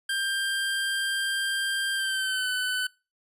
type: tone with pitch glide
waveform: 25% pulse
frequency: 1588 to 1505.8 Hz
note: G6 to F#6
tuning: +22 to +30 cents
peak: -22 dBFS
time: 0.09-2.87 s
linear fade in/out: 5 ms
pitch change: -92 cents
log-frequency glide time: 1.94-2.49 s
effects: noise-tail reverb RT60 0.3 s tail -24 dB re dry + resampled to 32000 Hz